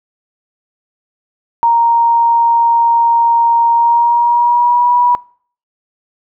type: tone with pitch glide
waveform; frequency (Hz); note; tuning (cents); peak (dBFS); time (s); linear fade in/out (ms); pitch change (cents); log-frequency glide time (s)
sine; 932.3 to 971.9; A#5 to B5; 0 to -28; -7; 1.63-5.15; 0; +72; 3.72-4.94
effects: noise-tail reverb RT60 0.5 s tail -23 dB re dry